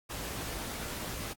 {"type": "noise with comb filter", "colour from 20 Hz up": "pink", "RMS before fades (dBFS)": -39, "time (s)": [0.09, 1.34], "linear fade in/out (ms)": 20, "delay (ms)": 18, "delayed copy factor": 0.5, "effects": ["AAC 64 kbps"]}